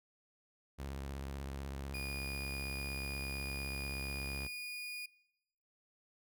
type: tone with vibrato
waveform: sawtooth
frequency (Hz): 68.5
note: C#2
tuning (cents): -20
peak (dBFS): -37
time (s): 0.78-4.48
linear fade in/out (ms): 20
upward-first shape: sine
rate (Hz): 16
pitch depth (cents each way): 82
type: tone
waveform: 35% pulse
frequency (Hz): 2450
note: D#7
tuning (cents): -27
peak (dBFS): -39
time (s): 1.94-5.06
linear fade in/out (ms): 5
effects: noise-tail reverb RT60 0.9 s tail -23 dB re dry